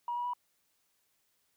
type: tone with pitch steps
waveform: sine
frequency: 958 / 968.6 / 979.3 Hz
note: A#5 / B5 / B5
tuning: +47 / -34 / -15 cents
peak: -31 dBFS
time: 0.08-0.335 s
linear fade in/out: 2 ms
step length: 85 ms
effects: tanh soft clip ceiling -27 dBFS + white hiss -75 dBFS RMS until 1.56 s